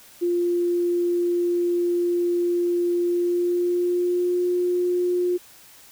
sine tone with pitch glide, 349.2 to 356.5 Hz, F4 to F4, 0 to +36 cents, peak -19 dBFS, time 0.21-5.38 s, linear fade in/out 20 ms, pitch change +36 cents, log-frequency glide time 3.06-4.4 s, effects white hiss -49 dBFS RMS until 5.91 s

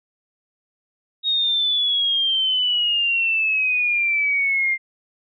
sine exponential sweep, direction down, 3763 to 2100 Hz, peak -17 dBFS, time 1.23-4.78 s, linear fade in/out 50 ms, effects none

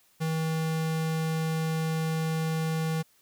square tone, 160.2 Hz, E3, 49 cents flat, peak -27 dBFS, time 0.2-3.03 s, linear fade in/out 20 ms, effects white hiss -64 dBFS RMS until 3.21 s

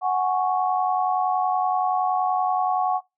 sine chord, F# suspended second, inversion none, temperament equal, 740 / 830.6 / 1108.7 Hz, F#5 / G#5 / C#6, 0 / 0 / 0 cents, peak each -21 / -27 / -26 dBFS, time 0.01-3.01 s, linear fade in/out 50 ms, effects noise-tail reverb RT60 0.2 s tail -22 dB re dry

